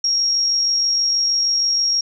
sine tone with amplitude modulation, 5588 Hz, F8, in tune, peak -14 dBFS, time 0.04-2.01 s, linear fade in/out 5 ms, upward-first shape sine, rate 46.3 Hz, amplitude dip 25%, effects none

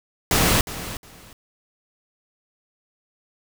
pink noise with echo, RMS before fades -18 dBFS, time 0.31-0.61 s, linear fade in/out 2 ms, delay 360 ms, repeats 2, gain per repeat -14 dB, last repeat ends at 1.33 s, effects none

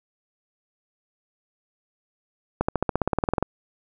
accelerating click train, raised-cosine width 1 ms, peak -7 dBFS, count 15, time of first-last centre 2.61-3.426 s, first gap 75 ms, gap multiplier 0.96, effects none

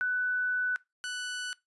sine / sawtooth tone pair in turn, 1493 / 1486.3 Hz, F#6 / F#6, +15 / +7 cents, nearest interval unison, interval 8 cents, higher first, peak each -26 / -30 dBFS, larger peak first, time 0.01-0.76 / 1.04-1.53 s, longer first, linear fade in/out 0 ms, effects noise-tail reverb RT60 0.2 s tail -21 dB re dry + resampled to 24000 Hz

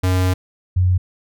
square / sine tone pair in turn, 92.1 / 91.09 Hz, F#2 / F#2, -7 / -27 cents, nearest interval unison, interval 20 cents, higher first, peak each -15 / -12 dBFS, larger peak second, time 0.03-0.34 / 0.76-0.98 s, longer first, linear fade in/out 10 ms, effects none

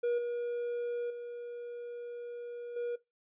triangle tone with level steps, 479 Hz, A#4, 47 cents sharp, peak -26 / -31 / -38 / -31 dBFS, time 0.03-2.96 s, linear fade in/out 10 ms, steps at 0.18 / 1.1 / 2.76 s, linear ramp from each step 5 ms, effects noise-tail reverb RT60 0.2 s tail -19 dB re dry + resampled to 8000 Hz

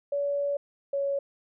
sine tone pair in turn, 569 / 558.3 Hz, C#5 / C#5, +45 / +12 cents, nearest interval unison, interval 33 cents, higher first, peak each -25 dBFS, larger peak neither, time 0.12-0.57 / 0.93-1.19 s, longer first, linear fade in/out 5 ms, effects none

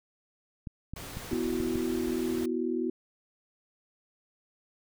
clicks, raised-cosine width 5 ms, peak -25 dBFS, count 6, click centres 0.672 / 0.936 / 1.171 / 1.332 / 1.604 / 1.757 s
pink noise, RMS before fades -42 dBFS, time 0.96-2.46 s, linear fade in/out 5 ms
sine chord, B suspended fourth, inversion none, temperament equal, 246.9 / 329.6 / 370 Hz, B3 / E4 / F#4, 0 / 0 / 0 cents, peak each -32 dBFS, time 1.31-2.9 s, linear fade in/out 5 ms
effects none

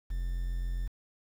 triangle tone with quantisation, 43.65 Hz, F1, in tune, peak -28 dBFS, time 0.1-0.88 s, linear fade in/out 10 ms, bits 9, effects none

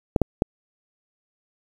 clicks, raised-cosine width 2 ms, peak -4 dBFS, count 3, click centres 0.162 / 0.217 / 0.421 s, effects 7-bit

